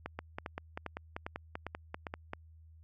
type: two click trains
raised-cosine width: 0.5 ms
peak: -23 / -23 dBFS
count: 12 / 6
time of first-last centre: 0.19-2.334 / 0.06-2.068 s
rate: 5.13 / 2.49 Hz
effects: added 80 Hz sine -54 dBFS peak until 2.83 s